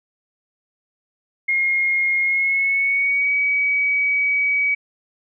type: tone with pitch glide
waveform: sine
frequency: 2143 to 2270 Hz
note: C7 to C#7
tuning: +41 to +41 cents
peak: -16 dBFS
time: 1.48-4.75 s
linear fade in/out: 10 ms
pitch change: +100 cents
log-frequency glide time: 2.2-3.33 s
effects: none